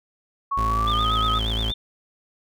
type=tone with pitch glide; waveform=sine; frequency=1109 to 1266.6 Hz; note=C#6 to D#6; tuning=0 to +30 cents; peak=-21 dBFS; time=0.51-1.39 s; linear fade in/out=10 ms; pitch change=+230 cents; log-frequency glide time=0.66-1.11 s
type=tone; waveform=35% pulse; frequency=55 Hz; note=A1; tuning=in tune; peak=-22 dBFS; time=0.57-1.72 s; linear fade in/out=10 ms
type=tone with vibrato; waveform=sine; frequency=3322 Hz; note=G#7; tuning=in tune; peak=-26 dBFS; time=0.87-1.74 s; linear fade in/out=5 ms; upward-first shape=sine; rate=8.5 Hz; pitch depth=140 cents each way
effects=none